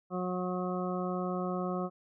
harmonic tone, 181.7 Hz, F#3, 31 cents flat, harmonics 1 / 2 / 3 / 4 / 6 / 7, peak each -34 / -37 / -39 / -40 / -42 / -42 dBFS, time 0.1-1.9 s, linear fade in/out 50 ms, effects none

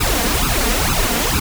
pink noise with flanger, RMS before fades -17 dBFS, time 0-1.4 s, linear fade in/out 10 ms, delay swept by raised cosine 0.76 to 4.36 ms, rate 2.2 Hz, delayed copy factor +1, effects none

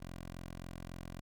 10% pulse tone, 43.65 Hz, F1, in tune, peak -36 dBFS, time 0-1.21 s, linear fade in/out 10 ms, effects none

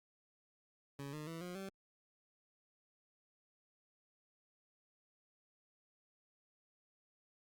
20% pulse tone with pitch steps, 140 / 151.79 / 164.58 / 178.44 / 193.47 Hz, C#3 / D#3 / E3 / F3 / G3, +18 / -43 / -2 / +38 / -22 cents, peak -39 dBFS, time 0.99-1.69 s, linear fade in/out 2 ms, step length 140 ms, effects Opus 48 kbps

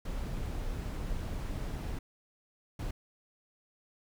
brown noise bursts at uneven times, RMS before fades -36 dBFS, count 2, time 0.05-1.99 / 2.79-2.91 s, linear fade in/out 5 ms, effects none

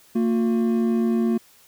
triangle tone pair together, 228.4 / 358.2 Hz, A#3 / F4, -35 / +44 cents, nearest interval minor sixth, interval 779 cents, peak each -17 / -23 dBFS, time 0.15-1.38 s, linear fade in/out 10 ms, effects white hiss -54 dBFS RMS until 1.67 s

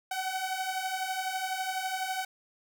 sawtooth beating tone pair, 747 / 759 Hz, F#5 / F#5, +16 / +44 cents, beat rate 12 Hz, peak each -32 / -29 dBFS, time 0.11-2.25 s, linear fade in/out 5 ms, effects none

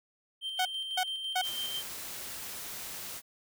triangle tone with tremolo, 3136 Hz, G7, in tune, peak -31 dBFS, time 0.41-1.83 s, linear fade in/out 50 ms, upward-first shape square, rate 6 Hz, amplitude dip 35%
sawtooth tone bursts, 740 Hz, F#5, in tune, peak -23 dBFS, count 3, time 0.59-1.416 s, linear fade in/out 5 ms, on 62 ms, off 320 ms
white noise, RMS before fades -41 dBFS, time 1.42-3.22 s, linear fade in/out 50 ms
effects none

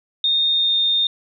sine tone with pitch glide, 3672 to 3651 Hz, A#7 to A#7, -27 to -37 cents, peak -15 dBFS, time 0.24-1.07 s, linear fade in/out 2 ms, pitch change -10 cents, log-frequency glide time 0.51-0.74 s, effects none

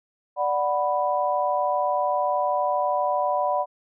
sine chord, B minor, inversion first, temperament equal, 587.3 / 740 / 987.8 Hz, D5 / F#5 / B5, 0 / 0 / 0 cents, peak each -25 dBFS, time 0.36-3.66 s, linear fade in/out 50 ms, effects none

